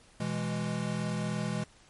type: chord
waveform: square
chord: E major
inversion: second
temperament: equal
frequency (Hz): 123.47 / 164.81 / 207.7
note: B2 / E3 / G#3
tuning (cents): 0 / 0 / 0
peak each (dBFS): -37 / -35 / -35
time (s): 0.2-1.64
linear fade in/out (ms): 5
effects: pink hiss -59 dBFS RMS until 1.89 s + MP3 48 kbps